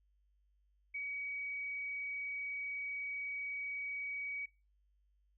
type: tone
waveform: sine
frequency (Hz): 2264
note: C#7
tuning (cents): +36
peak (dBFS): -38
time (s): 0.94-4.46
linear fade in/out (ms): 10
effects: noise-tail reverb RT60 0.3 s tail -22 dB re dry + added 50 Hz sine -70 dBFS peak until 5.37 s